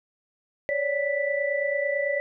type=tone cluster; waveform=sine; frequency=553 / 582 / 1975 Hz; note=C#5 / D5 / B6; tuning=-4 / -16 / 0 cents; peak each=-28 / -27 / -28 dBFS; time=0.69-2.2 s; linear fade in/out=0 ms; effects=none